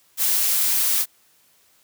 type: noise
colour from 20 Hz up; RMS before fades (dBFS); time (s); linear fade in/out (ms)
blue; -20; 0.17-1.06; 50
effects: white hiss -59 dBFS RMS until 1.83 s + high-pass 60 Hz 12 dB/octave